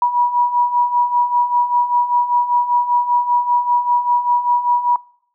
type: beating tone pair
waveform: sine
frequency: 966 / 971.1 Hz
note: B5 / B5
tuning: -39 / -29 cents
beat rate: 5.1 Hz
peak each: -19 / -14 dBFS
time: 0.02-4.96 s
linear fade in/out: 2 ms
effects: noise-tail reverb RT60 0.6 s tail -24 dB re dry